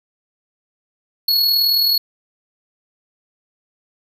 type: tone with amplitude modulation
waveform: square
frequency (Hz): 4354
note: C#8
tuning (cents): -32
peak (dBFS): -12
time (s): 1.28-1.98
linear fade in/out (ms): 5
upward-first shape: sine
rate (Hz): 39.3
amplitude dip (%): 40
effects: none